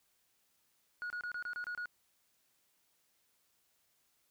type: tone bursts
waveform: sine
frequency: 1450 Hz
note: F#6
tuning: 35 cents flat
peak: -35 dBFS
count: 8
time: 1.02-1.857 s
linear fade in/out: 0 ms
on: 81 ms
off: 27 ms
effects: tanh soft clip ceiling -36 dBFS + white hiss -75 dBFS RMS until 4.3 s